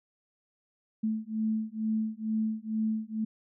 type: beating tone pair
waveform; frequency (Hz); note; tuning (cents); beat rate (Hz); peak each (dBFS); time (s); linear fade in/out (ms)
sine; 217.8 / 220; A3 / A3; -17 / 0; 2.2; -31; 1.03-3.25; 10
effects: none